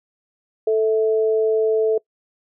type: tone pair together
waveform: sine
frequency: 440 / 651.3 Hz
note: A4 / E5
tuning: 0 / -21 cents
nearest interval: perfect fifth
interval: 679 cents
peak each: -15 / -25 dBFS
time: 0.67-1.98 s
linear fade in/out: 5 ms
effects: noise-tail reverb RT60 0.1 s tail -24 dB re dry